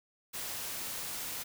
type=noise; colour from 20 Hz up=white; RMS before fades=-39 dBFS; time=0.33-1.44 s; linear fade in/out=20 ms; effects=none